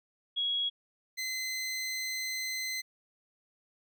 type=tone pair in turn; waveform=sine / 20% pulse; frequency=3322 / 2050 Hz; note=G#7 / C7; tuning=0 / -36 cents; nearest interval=minor sixth; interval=836 cents; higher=first; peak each=-28 dBFS; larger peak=neither; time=0.36-0.7 / 1.17-2.82 s; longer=second; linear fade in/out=20 ms; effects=none